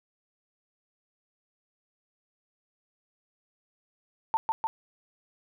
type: tone with echo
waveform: sine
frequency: 893 Hz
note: A5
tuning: 25 cents sharp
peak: -21 dBFS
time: 4.34-4.37 s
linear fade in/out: 0 ms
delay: 150 ms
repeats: 2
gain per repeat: -2 dB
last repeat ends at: 4.67 s
effects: none